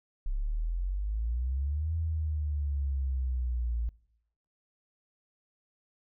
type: exponential two-way sweep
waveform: sine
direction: up then down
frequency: 33 to 82.41 to 56.6 Hz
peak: -28 dBFS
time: 0.26-3.89 s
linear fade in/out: 0 ms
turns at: 1.95 s
effects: noise-tail reverb RT60 0.8 s tail -23 dB re dry